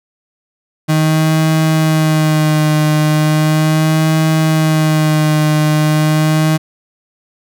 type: tone with vibrato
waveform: 35% pulse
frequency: 155.56 Hz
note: D#3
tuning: in tune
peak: -8 dBFS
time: 0.88-6.58 s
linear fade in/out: 20 ms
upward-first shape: sine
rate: 0.37 Hz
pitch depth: 31 cents each way
effects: none